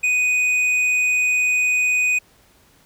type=tone with hard clipping; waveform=triangle; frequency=2489 Hz; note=D#7; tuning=in tune; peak=-17 dBFS; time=0.03-2.19 s; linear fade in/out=10 ms; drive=9 dB; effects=pink hiss -55 dBFS RMS until 2.85 s